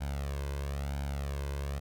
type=tone with flanger; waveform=sawtooth; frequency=70 Hz; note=C#2; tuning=18 cents sharp; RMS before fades=-35 dBFS; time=0-1.8 s; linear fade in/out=20 ms; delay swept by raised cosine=1.3 to 1.97 ms; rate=1 Hz; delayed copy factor=+0.7; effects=none